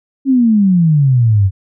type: exponential sweep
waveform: sine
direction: down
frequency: 277.2 to 92.5 Hz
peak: -7 dBFS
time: 0.25-1.51 s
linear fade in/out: 50 ms
effects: none